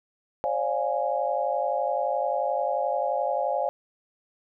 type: chord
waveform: sine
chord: D half-diminished seventh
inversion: third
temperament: equal with one note detuned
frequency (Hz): 535.8 / 587.3 / 698.5 / 830.6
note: C5 / D5 / F5 / Ab5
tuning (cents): +41 / 0 / 0 / 0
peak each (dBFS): -29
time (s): 0.44-3.69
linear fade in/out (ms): 0
effects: none